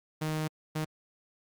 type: tone bursts at uneven times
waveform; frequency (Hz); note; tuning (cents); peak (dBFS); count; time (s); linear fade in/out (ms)
sawtooth; 155.56; D#3; 0; -26; 2; 0.21-0.48 / 0.75-0.85; 10
effects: Opus 48 kbps